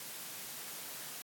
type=high-pass noise; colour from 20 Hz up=white; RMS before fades=-45 dBFS; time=0-1.22 s; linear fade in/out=2 ms; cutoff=110 Hz; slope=96 dB/octave; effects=AAC 64 kbps